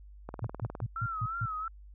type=click train; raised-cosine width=1 ms; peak=-25 dBFS; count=11; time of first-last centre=0.29-0.803 s; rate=19.5 Hz
type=tone bursts; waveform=sine; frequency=113.6 Hz; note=A#2; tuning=44 cents flat; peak=-29 dBFS; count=6; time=0.42-1.458 s; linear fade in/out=5 ms; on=48 ms; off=150 ms
type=tone with vibrato; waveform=sine; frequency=1318.5 Hz; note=E6; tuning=in tune; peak=-33 dBFS; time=0.96-1.68 s; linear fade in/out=2 ms; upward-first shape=sine; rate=2.9 Hz; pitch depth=90 cents each way
effects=added 50 Hz sine -48 dBFS peak until 1.94 s